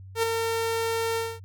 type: tone with ADSR envelope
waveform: sawtooth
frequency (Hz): 455.1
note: A#4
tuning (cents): -42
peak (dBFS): -16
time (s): 0.15-1.4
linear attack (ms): 80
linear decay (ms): 8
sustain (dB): -5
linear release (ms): 230
effects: added 95 Hz sine -41 dBFS peak until 1.44 s